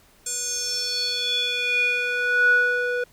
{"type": "tone with band-pass filter sweep", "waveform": "square", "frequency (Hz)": 490.1, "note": "B4", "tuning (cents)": -13, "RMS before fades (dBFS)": -23, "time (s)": [0.26, 3.04], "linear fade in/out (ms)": 5, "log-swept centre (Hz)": [7800, 980], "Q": 5.9, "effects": ["pink hiss -56 dBFS RMS until 3.12 s"]}